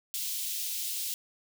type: high-pass noise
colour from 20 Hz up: white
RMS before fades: -34 dBFS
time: 0.14-1.14 s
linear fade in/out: 0 ms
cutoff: 2900 Hz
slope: 24 dB/octave
effects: none